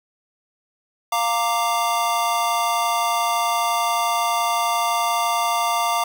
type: chord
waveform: square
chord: Bb major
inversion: second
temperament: equal with one note detuned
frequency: 698.5 / 924.3 / 1174.7 Hz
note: F5 / Bb5 / D6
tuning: 0 / -15 / 0 cents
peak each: -24 dBFS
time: 1.12-6.04 s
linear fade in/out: 5 ms
effects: none